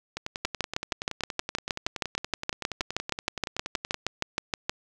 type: two click trains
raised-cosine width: 0.2 ms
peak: -9 / -15 dBFS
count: 28 / 41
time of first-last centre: 0.45-4.695 / 0.17-3.944 s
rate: 6.36 / 10.6 Hz
effects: none